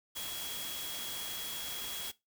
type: tone in noise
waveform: sine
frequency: 3322 Hz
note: G#7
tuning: in tune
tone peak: -42 dBFS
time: 0.15-2.12 s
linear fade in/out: 20 ms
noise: white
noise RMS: -41 dBFS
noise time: 0.15-2.12 s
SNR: -4 dB
effects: noise-tail reverb RT60 0.2 s tail -19 dB re dry